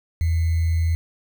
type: tone with sample-and-hold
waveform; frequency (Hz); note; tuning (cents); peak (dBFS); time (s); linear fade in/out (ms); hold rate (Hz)
sine; 82.41; E2; 0; -17; 0.21-0.95; 0; 2100
effects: none